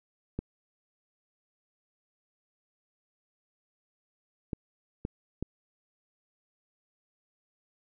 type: clicks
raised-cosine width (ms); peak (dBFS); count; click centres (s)
3; -19; 4; 0.39 / 4.532 / 5.051 / 5.426
effects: none